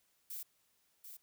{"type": "noise with echo", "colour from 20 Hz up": "violet", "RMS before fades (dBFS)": -44, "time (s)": [0.3, 0.43], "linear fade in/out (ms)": 5, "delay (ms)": 740, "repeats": 1, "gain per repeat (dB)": -7, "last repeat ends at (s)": 1.17, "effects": ["white hiss -75 dBFS RMS until 1.22 s"]}